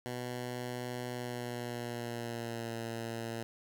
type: tone with pitch glide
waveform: 10% pulse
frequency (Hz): 123.47 to 115.2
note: B2 to A#2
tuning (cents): 0 to -20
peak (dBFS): -29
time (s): 0.06-3.43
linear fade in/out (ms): 0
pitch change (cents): -120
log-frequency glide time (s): 1.09-2.77
effects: none